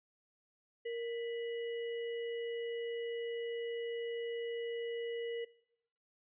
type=tone with sample-and-hold; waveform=sine; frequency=466.2 Hz; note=A#4; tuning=in tune; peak=-36 dBFS; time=0.85-5.45 s; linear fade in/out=10 ms; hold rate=2450 Hz; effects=noise-tail reverb RT60 0.8 s tail -22 dB re dry + resampled to 8000 Hz